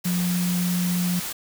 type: tone in noise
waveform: sine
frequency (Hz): 177.9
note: F3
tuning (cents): +32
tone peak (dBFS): -21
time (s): 0.05-1.2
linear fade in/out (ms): 10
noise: white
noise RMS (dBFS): -31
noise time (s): 0.04-1.33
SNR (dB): +7
effects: none